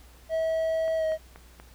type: tone with pitch glide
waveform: triangle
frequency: 646 to 633.4 Hz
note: E5 to D#5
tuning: -35 to +31 cents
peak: -22 dBFS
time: 0.29-1.18 s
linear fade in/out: 50 ms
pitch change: -34 cents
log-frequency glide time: 0.97-1.05 s
type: click train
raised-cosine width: 0.5 ms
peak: -30 dBFS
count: 4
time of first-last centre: 0.88-1.599 s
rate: 4.17 Hz
effects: added 60 Hz sine -51 dBFS peak until 1.74 s + pink hiss -56 dBFS RMS until 1.74 s